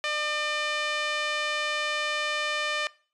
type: tone with band-pass filter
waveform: sawtooth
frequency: 600 Hz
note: D5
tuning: 37 cents sharp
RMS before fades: -29 dBFS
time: 0.04-2.87 s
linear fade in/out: 0 ms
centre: 2600 Hz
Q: 1.2
effects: noise-tail reverb RT60 0.4 s tail -20 dB re dry + resampled to 24000 Hz